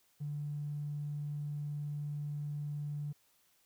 triangle tone, 146.83 Hz, D3, in tune, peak -32 dBFS, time 0.2-3.13 s, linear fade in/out 20 ms, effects tanh soft clip ceiling -34 dBFS + white hiss -71 dBFS RMS until 3.65 s

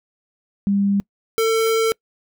sine / square tone pair in turn, 199.7 / 448.3 Hz, G3 / A4, +32 / +32 cents, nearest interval octave + major second, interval 1400 cents, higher second, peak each -15 / -16 dBFS, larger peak first, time 0.67-1 / 1.38-1.92 s, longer second, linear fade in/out 0 ms, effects noise-tail reverb RT60 0.1 s tail -26 dB re dry

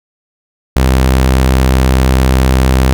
sawtooth tone, 64.9 Hz, C2, 13 cents flat, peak -3 dBFS, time 0.76-2.93 s, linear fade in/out 0 ms, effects none

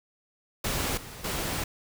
pink noise with level steps, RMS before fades -29 / -43 / -31 dBFS, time 0.64-1.64 s, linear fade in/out 5 ms, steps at 0.97 / 1.24 s, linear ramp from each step 5 ms, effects none

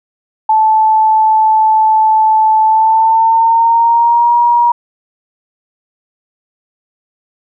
sine tone with pitch glide, 873 to 952 Hz, A5 to A#5, -14 to +36 cents, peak -6 dBFS, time 0.49-4.72 s, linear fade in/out 5 ms, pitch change +150 cents, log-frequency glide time 2.63-4.35 s, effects none

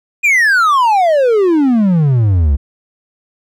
triangle exponential sweep, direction down, 2489 to 65.41 Hz, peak -6 dBFS, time 0.23-2.57 s, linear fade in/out 20 ms, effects none

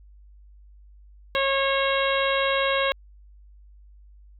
harmonic tone with a mistuned harmonic, 545 Hz, C#5, 29 cents flat, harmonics 1 / 2 / 3 / 4 / 5 / 6 / 7, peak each -24 / -27 / -29 / -30 / -31 / -32 / -32 dBFS, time 1.35-2.92 s, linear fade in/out 0 ms, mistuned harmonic 5, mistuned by +18 cents, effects added 50 Hz sine -47 dBFS peak until 4.39 s

